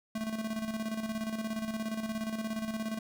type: tone with tremolo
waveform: square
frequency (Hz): 220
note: A3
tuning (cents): 0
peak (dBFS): -32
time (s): 0.15-2.99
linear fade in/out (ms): 5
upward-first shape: square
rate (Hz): 17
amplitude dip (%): 55
effects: none